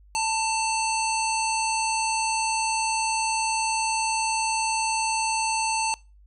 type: harmonic tone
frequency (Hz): 890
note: A5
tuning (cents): +20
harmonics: 1 / 3 / 5 / 7 / 9 / 10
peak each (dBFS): -25 / -30 / -32 / -33 / -35 / -35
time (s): 0.15-5.94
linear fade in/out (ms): 0
effects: noise-tail reverb RT60 0.3 s tail -24 dB re dry + added 50 Hz sine -50 dBFS peak until 6.26 s